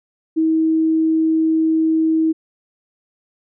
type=tone; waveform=sine; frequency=320 Hz; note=D#4; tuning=49 cents sharp; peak=-13 dBFS; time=0.36-2.33 s; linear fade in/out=20 ms; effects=none